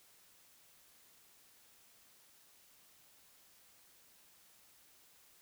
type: silence
effects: white hiss -65 dBFS RMS until 5.41 s